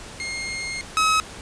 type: tone pair in turn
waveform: sawtooth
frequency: 2135 / 1279.3 Hz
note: C7 / D#6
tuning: +34 / +48 cents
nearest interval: major sixth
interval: 886 cents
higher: first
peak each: -24 / -13 dBFS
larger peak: second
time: 0.2-0.81 / 0.97-1.2 s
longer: first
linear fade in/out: 0 ms
effects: pink hiss -39 dBFS RMS until 1.41 s + resampled to 22050 Hz